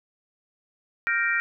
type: chord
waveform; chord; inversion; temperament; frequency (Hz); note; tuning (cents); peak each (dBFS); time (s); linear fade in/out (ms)
sine; G minor seventh; third; equal; 1396.9 / 1568 / 1864.7 / 2349; F6 / G6 / Bb6 / D7; 0 / 0 / 0 / 0; -27 / -29 / -25 / -28; 1.07-1.4; 0
effects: none

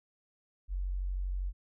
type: tone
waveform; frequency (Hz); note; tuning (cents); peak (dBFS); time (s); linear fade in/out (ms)
sine; 46.25; F#1; 0; -31; 0.68-1.53; 50
effects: none

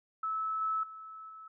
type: tone with level steps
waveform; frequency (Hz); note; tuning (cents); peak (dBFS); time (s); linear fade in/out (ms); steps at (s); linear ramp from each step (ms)
sine; 1303; E6; -20; -31 / -29 / -44 / -46; 0.23-1.48; 5; 0.61 / 0.83 / 1.29; 5
effects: none

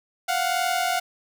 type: tone pair together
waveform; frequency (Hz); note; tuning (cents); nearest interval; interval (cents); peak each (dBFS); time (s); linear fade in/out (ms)
sawtooth; 698.5 / 740.1; F5 / F#5; 0 / 0; minor second; 100; -21; 0.28-1; 10
effects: none

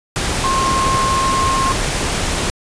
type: tone in noise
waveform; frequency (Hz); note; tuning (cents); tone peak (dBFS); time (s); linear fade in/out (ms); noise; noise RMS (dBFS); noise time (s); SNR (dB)
sine; 1067; C6; +34; -15; 0.44-1.72; 0; pink; -19; 0.16-2.5; +1
effects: resampled to 22050 Hz

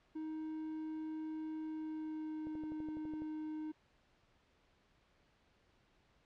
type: tone with pitch glide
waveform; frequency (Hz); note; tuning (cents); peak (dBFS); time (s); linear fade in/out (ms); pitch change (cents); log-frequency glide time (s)
triangle; 313.5 to 309.5; D#4 to D#4; +13 to -9; -38; 0.15-3.72; 10; -22; 1.64-2.7
type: click train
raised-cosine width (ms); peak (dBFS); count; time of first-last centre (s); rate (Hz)
2; -38; 10; 2.47-3.22; 12
effects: pink hiss -72 dBFS RMS until 6.25 s + low-pass 4000 Hz 12 dB/octave

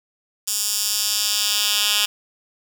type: tone with high-pass filter sweep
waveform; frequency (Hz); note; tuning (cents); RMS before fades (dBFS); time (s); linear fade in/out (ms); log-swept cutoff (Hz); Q
10% pulse; 207.7; G#3; 0; -21; 0.47-2.06; 10; 6500 to 3000; 1.4
effects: 7-bit

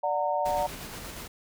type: chord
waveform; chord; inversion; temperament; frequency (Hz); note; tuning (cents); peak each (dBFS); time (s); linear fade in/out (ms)
sine; D augmented; none; just; 587.3 / 734.2 / 917.7; D5 / F#5 / A#5; 0 / -14 / -27; -29; 0.03-0.67; 10
type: noise with tremolo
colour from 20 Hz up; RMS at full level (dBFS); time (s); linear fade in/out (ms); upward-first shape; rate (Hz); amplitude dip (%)
pink; -39; 0.45-1.28; 10; square; 8.4; 25
effects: none

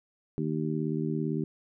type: harmonic tone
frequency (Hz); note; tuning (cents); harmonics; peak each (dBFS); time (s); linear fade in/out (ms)
77.78; D#2; 0; 2 / 3 / 4 / 5; -31 / -33 / -34 / -35; 0.38-1.44; 0
effects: none

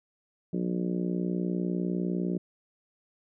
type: harmonic tone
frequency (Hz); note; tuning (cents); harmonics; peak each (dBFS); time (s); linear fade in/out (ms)
59.9; A#1; +48; 3 / 4 / 5 / 6 / 7 / 8 / 9 / 10; -29 / -37 / -35 / -35 / -40 / -47 / -49 / -47; 0.53-2.38; 5
effects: none

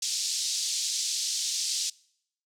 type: band-pass noise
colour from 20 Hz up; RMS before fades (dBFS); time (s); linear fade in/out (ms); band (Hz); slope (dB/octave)
pink; -30; 0.02-1.9; 5; 4200 to 7500; 24
effects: noise-tail reverb RT60 0.7 s tail -24 dB re dry

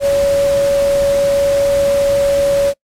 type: tone in noise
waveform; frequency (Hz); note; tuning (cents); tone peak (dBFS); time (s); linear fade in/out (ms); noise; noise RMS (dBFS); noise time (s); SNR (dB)
sine; 562; C#5; +24; -10; 0-2.74; 50; pink; -26; 0-2.74; +13
effects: noise-tail reverb RT60 0.1 s tail -22 dB re dry + low-pass 12000 Hz 12 dB/octave

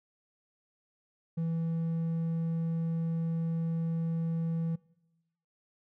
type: tone with hard clipping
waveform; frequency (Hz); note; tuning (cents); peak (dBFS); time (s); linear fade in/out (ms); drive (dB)
sine; 164.81; E3; 0; -30; 1.37-4.76; 10; 3
effects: noise-tail reverb RT60 1.0 s tail -23 dB re dry

